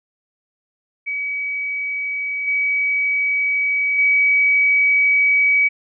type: tone with level steps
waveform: sine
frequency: 2273 Hz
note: C#7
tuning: 43 cents sharp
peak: -21 / -16 / -12 dBFS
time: 1.06-5.69 s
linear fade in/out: 20 ms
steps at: 2.47 / 3.98 s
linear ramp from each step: 10 ms
effects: none